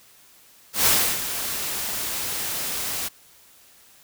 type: noise with ADSR envelope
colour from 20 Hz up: white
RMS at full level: -17 dBFS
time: 0.73-3.09 s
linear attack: 130 ms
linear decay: 320 ms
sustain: -11 dB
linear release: 19 ms
effects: white hiss -53 dBFS RMS until 4.03 s